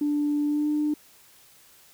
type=tone with pitch glide; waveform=sine; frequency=293.7 to 299.5 Hz; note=D4 to D4; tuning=0 to +34 cents; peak=-21 dBFS; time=0.01-0.94 s; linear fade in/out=5 ms; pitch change=+34 cents; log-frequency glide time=0.46-0.68 s; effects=tanh soft clip ceiling -17 dBFS + white hiss -55 dBFS RMS until 1.93 s